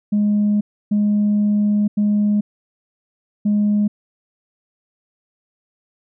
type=tone bursts at uneven times; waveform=sine; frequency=207.7 Hz; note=G#3; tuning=in tune; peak=-12 dBFS; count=4; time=0.12-0.61 / 0.91-1.88 / 1.97-2.41 / 3.45-3.88 s; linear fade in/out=10 ms; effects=tanh soft clip ceiling -11 dBFS